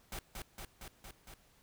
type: noise with echo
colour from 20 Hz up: pink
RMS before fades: -42 dBFS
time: 0.12-0.19 s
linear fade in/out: 2 ms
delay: 230 ms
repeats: 5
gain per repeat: -2 dB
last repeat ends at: 1.34 s
effects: pink hiss -67 dBFS RMS until 1.62 s